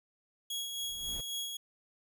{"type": "tone with tremolo", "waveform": "sawtooth", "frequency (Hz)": 3322, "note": "G#7", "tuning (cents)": 0, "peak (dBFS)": -31, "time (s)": [0.5, 1.57], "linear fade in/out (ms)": 5, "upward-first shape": "sine", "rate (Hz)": 3.7, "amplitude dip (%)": 40}
{"type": "noise with exponential growth", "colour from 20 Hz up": "brown", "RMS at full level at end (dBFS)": -40, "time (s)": [0.65, 1.21], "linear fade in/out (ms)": 5, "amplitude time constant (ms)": 120}
{"effects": []}